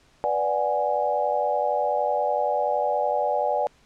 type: chord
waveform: sine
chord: G# half-diminished seventh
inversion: first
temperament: equal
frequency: 493.9 / 587.3 / 740 / 830.6 Hz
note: B4 / D5 / F#5 / G#5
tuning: 0 / 0 / 0 / 0 cents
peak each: -29 / -25 / -27 / -26 dBFS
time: 0.24-3.67 s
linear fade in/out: 0 ms
effects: pink hiss -59 dBFS RMS until 3.85 s + low-pass 7000 Hz 12 dB/octave